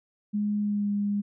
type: tone with pitch glide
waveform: sine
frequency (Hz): 207.7 to 203.9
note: G#3 to G#3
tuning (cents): 0 to -32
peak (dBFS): -24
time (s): 0.33-1.22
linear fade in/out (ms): 20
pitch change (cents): -32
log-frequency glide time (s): 0.6-0.9
effects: none